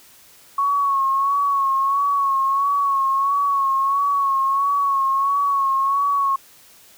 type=tone with vibrato; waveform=sine; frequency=1105 Hz; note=C#6; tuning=6 cents flat; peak=-16 dBFS; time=0.58-6.36 s; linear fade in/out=5 ms; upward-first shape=sine; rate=1.5 Hz; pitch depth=43 cents each way; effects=white hiss -49 dBFS RMS until 6.97 s